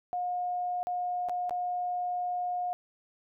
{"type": "tone with dropouts", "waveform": "sine", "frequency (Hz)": 717, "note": "F5", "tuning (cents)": 45, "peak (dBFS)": -29, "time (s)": [0.13, 2.73], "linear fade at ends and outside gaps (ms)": 0, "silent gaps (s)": [[0.83, 0.87], [1.287, 1.295], [1.495, 1.508]], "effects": []}